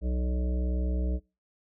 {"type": "harmonic tone", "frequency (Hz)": 62, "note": "B1", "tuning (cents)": 7, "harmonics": [1, 3, 5, 7, 9, 10], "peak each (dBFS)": [-26, -36, -40, -43, -45, -46], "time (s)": [0.01, 1.2], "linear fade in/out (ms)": 50, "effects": ["noise-tail reverb RT60 0.3 s tail -24 dB re dry"]}